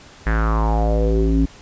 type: tone with low-pass filter sweep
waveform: square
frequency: 55 Hz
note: A1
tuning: in tune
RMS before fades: -17 dBFS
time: 0.26-1.46 s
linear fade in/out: 10 ms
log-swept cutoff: 1800 to 250 Hz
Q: 5.3
effects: pink hiss -44 dBFS RMS until 1.61 s + resampled to 16000 Hz